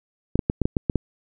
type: clicks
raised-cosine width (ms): 3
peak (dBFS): -7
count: 8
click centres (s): 0.356 / 0.392 / 0.499 / 0.617 / 0.655 / 0.768 / 0.898 / 0.957
effects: none